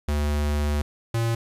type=tone pair in turn; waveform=square; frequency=73.7 / 115.25 Hz; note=D2 / A#2; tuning=+7 / -19 cents; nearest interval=minor sixth; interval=774 cents; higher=second; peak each=-22 dBFS; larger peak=neither; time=0.08-0.82 / 1.14-1.35 s; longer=first; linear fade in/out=5 ms; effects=resampled to 32000 Hz + 9-bit